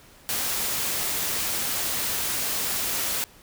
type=noise; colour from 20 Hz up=white; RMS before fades=-27 dBFS; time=0.29-3.24 s; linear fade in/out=0 ms; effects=pink hiss -52 dBFS RMS until 3.42 s